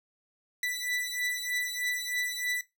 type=beating tone pair; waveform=sawtooth; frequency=1975.5 / 1978.7 Hz; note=B6 / B6; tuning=0 / +3 cents; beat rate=3.2 Hz; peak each=-30 dBFS; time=0.63-2.61 s; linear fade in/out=2 ms; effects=noise-tail reverb RT60 0.2 s tail -18 dB re dry